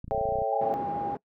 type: clicks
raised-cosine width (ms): 5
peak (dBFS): -27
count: 12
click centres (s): 0.044 / 0.08 / 0.118 / 0.148 / 0.179 / 0.212 / 0.255 / 0.289 / 0.323 / 0.356 / 0.387 / 0.419
type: chord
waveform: sine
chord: A dominant seventh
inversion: none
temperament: equal with one note detuned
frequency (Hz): 442 / 554.4 / 659.3 / 784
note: A4 / C#5 / E5 / G5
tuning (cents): +8 / 0 / 0 / 0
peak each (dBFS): -32 / -30 / -31 / -29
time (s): 0.11-0.74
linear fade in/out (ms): 0
type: tone with vibrato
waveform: sine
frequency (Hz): 812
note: G#5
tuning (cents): -39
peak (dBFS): -29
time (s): 0.52-1.15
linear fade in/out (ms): 5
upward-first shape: sine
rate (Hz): 4.9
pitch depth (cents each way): 9
type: band-pass noise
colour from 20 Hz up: pink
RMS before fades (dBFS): -37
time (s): 0.61-1.17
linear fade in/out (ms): 2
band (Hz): 210 to 590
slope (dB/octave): 12
effects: noise-tail reverb RT60 0.1 s tail -23 dB re dry